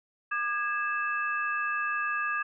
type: tone cluster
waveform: sine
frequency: 1205 / 1651 / 2626 Hz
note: D6 / G#6 / E7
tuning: +44 / -11 / -7 cents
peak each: -31 / -30 / -36 dBFS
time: 0.31-2.43 s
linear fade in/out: 10 ms
effects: none